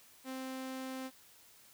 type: tone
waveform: sawtooth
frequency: 261.6 Hz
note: C4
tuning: in tune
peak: -36 dBFS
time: 0.24-1.11 s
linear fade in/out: 50 ms
effects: white hiss -61 dBFS RMS until 1.73 s